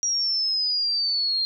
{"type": "exponential sweep", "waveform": "sine", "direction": "down", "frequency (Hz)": [5720, 4186], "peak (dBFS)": -21, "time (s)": [0.03, 1.45], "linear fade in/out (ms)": 0, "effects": []}